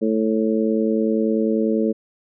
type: harmonic tone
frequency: 110.2 Hz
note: A2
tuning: 3 cents sharp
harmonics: 2 / 3 / 4 / 5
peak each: -20 / -23 / -22 / -27 dBFS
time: 0.01-1.93 s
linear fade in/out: 20 ms
effects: none